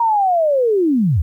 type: linear sweep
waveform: sine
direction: down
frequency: 948 to 64.9 Hz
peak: -12 dBFS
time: 0-1.22 s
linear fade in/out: 5 ms
effects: 9-bit